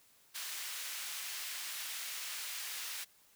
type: high-pass noise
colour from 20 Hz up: pink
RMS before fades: -42 dBFS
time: 0.34-3.05 s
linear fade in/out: 20 ms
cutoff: 2000 Hz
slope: 12 dB/octave
effects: white hiss -66 dBFS RMS until 3.35 s